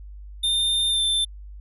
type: tone with pitch glide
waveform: square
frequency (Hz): 3615 to 3555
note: A7 to A7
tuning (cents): +46 to +17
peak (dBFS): -20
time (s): 0.43-1.25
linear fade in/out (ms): 10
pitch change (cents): -29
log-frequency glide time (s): 0.89-1.02
effects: added 50 Hz sine -37 dBFS peak until 1.6 s + resampled to 32000 Hz